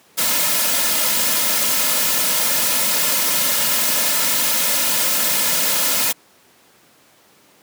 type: noise with comb filter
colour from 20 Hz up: white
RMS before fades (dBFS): -18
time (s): 0.17-6.13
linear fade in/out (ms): 20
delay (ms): 2.6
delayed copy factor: -0.65
effects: pink hiss -52 dBFS RMS until 7.62 s + high-pass 200 Hz 12 dB/octave